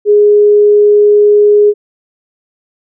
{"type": "tone", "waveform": "sine", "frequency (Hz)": 415.1, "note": "G#4", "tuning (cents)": -1, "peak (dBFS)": -3, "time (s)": [0.05, 1.74], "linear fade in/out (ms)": 50, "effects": []}